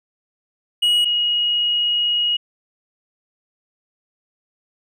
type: tone pair in turn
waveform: triangle / sine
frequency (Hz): 2902 / 2891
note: F#7 / F#7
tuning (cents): -34 / -41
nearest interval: unison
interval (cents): 7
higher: first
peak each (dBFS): -12 / -16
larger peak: first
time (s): 0.82-1.05 / 1.05-2.37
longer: second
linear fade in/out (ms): 10
effects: none